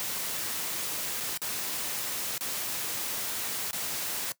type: noise with dropouts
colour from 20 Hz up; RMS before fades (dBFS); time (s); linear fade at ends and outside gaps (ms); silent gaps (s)
white; -33; 0-4.32; 0; 1.203-1.207 / 1.375-1.417 / 2.379-2.409 / 3.71-3.731
effects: noise-tail reverb RT60 0.1 s tail -19 dB re dry + high-pass 100 Hz 12 dB/octave